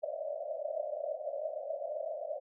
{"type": "band-pass noise", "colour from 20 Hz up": "white", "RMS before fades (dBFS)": -38, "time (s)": [0.02, 2.4], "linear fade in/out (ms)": 20, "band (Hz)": [560, 650], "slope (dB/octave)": 96, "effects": []}